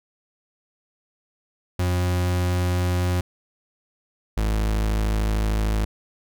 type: tone pair in turn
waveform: 40% pulse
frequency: 89.6 / 53.28 Hz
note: F2 / G#1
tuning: +45 / +45 cents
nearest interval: major sixth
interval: 900 cents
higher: first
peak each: -19 dBFS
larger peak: neither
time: 1.79-3.21 / 4.37-5.85 s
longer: second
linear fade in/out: 5 ms
effects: none